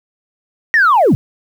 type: linear sweep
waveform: sine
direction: down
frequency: 1900 to 94.9 Hz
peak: -6 dBFS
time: 0.74-1.15 s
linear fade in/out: 0 ms
effects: tanh soft clip ceiling -4 dBFS + 7-bit